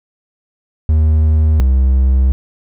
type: tone pair in turn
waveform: triangle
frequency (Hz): 77.78 / 65.4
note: D#2 / C2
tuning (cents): 0 / 0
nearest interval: minor third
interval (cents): 300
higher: first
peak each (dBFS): -6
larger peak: neither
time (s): 0.89-1.6 / 1.6-2.32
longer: second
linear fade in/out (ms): 0
effects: none